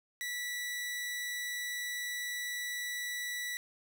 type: tone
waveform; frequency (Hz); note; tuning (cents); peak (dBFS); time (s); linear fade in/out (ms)
sawtooth; 1956; B6; -17; -32; 0.21-3.57; 0
effects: none